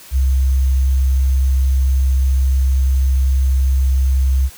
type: tone with sample-and-hold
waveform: sine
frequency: 66.2 Hz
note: C2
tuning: 21 cents sharp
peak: -11 dBFS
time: 0.11-4.5 s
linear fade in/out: 50 ms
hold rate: 6300 Hz
effects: white hiss -40 dBFS RMS until 4.57 s